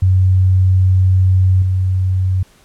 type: tone with level steps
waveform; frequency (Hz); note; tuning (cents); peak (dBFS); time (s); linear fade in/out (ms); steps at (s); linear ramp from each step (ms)
sine; 93.3; F#2; +15; -8 / -12; 0.02-2.43; 5; 1.62; 2
effects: pink hiss -50 dBFS RMS until 2.64 s + low-pass 12000 Hz 12 dB/octave